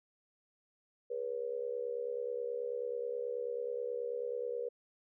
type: tone with amplitude modulation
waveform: sine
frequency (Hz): 483.7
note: B4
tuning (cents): -36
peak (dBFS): -31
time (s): 1.1-4.69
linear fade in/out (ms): 10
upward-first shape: sine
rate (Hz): 69.3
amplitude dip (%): 85
effects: none